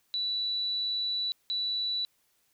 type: tone pair in turn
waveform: sine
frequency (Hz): 3951 / 3951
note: B7 / B7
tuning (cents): 0 / 0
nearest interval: unison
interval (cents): 0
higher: neither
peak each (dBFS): -28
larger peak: neither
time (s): 0.14-1.32 / 1.5-2.05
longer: first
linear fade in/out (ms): 0
effects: white hiss -71 dBFS RMS until 2.53 s